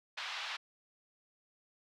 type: band-pass noise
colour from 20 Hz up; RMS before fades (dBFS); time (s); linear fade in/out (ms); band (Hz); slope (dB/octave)
white; -41; 0.17-0.57; 10; 810 to 4000; 24
effects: none